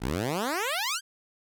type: exponential sweep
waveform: 10% pulse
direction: up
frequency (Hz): 51.91 to 1639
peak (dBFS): -19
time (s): 0-1.01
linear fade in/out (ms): 50
effects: none